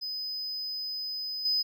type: tone with level steps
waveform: triangle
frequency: 5020 Hz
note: D#8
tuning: 15 cents sharp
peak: -31 / -22 dBFS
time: 0.01-1.63 s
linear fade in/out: 20 ms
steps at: 1.45 s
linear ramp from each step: 5 ms
effects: tanh soft clip ceiling -20 dBFS